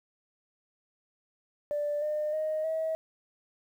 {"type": "tone with pitch steps", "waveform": "sine", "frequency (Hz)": [587.3, 604.5, 622.2, 640.5], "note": ["D5", "D5", "D#5", "E5"], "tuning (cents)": [0, 50, 0, -50], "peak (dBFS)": -27, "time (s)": [1.71, 2.95], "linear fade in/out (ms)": 0, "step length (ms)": 310, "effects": ["tanh soft clip ceiling -23 dBFS", "10-bit"]}